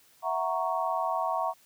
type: chord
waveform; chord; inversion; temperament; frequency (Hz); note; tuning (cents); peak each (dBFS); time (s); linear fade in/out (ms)
sine; F# dominant seventh; third; equal; 659.3 / 740 / 932.3 / 1108.7; E5 / F#5 / A#5 / C#6; 0 / 0 / 0 / 0; -32; 0.22-1.54; 50
effects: white hiss -61 dBFS RMS until 1.65 s + high-pass 60 Hz 12 dB/octave